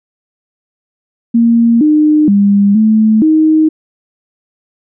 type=tone with pitch steps; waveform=sine; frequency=232.5 / 303.9 / 201.2 / 217.8 / 313.2 Hz; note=A#3 / D#4 / G3 / A3 / D#4; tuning=-4 / -41 / +45 / -17 / +11 cents; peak=-5 dBFS; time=1.34-3.69 s; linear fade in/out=10 ms; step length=470 ms; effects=none